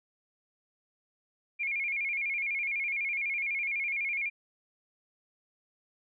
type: tone with vibrato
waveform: sine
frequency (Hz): 2278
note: C#7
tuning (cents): +47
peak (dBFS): -29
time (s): 1.59-4.3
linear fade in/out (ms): 20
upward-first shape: square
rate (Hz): 12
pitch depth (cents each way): 80
effects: none